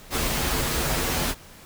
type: noise with comb filter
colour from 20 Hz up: pink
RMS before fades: -25 dBFS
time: 0.1-1.35 s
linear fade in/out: 50 ms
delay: 10 ms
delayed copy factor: -0.55
effects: pink hiss -47 dBFS RMS until 1.65 s